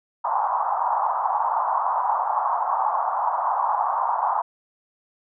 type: band-pass noise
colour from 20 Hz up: pink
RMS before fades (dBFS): -23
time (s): 0.24-4.42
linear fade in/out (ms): 10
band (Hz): 770 to 1100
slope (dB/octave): 48
effects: none